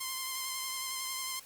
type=tone with vibrato; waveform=5% pulse; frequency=1046.5 Hz; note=C6; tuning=in tune; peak=-23 dBFS; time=0-1.4 s; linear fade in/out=10 ms; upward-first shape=sine; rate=11 Hz; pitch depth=22 cents each way; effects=white hiss -54 dBFS RMS until 1.45 s + Opus 32 kbps